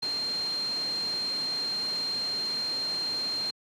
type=tone in noise; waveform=sine; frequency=4186 Hz; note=C8; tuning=in tune; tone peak=-28 dBFS; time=0.02-3.51 s; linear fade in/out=10 ms; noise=pink; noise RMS=-40 dBFS; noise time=0.02-3.51 s; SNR=+9 dB; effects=high-pass 200 Hz 12 dB/octave + low-pass 9000 Hz 12 dB/octave